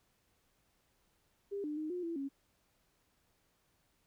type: tone with pitch steps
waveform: sine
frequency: 400.7 / 299.3 / 309.4 / 357.7 / 334.9 / 275.7 Hz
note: G4 / D4 / D#4 / F4 / E4 / C#4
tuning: +38 / +33 / -10 / +41 / +27 / -9 cents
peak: -36 dBFS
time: 1.51-2.29 s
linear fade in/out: 20 ms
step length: 130 ms
effects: pink hiss -75 dBFS RMS until 4.06 s